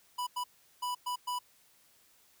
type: tone bursts at uneven times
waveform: square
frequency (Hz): 987.8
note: B5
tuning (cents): 0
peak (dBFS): -33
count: 5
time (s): 0.18-0.27 / 0.36-0.44 / 0.82-0.95 / 1.06-1.16 / 1.27-1.39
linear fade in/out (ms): 10
effects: white hiss -65 dBFS RMS until 2.4 s